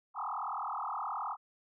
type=tone with frequency modulation; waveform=sine; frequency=1029 Hz; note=C6; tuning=29 cents flat; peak=-34 dBFS; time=0.14-1.37 s; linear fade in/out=50 ms; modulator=39.2 Hz; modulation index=6.6; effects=none